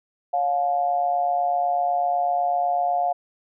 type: tone with amplitude modulation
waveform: sine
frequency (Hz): 710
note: F5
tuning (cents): +28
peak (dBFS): -16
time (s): 0.33-3.13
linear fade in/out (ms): 10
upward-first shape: sine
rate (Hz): 148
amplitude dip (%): 70
effects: none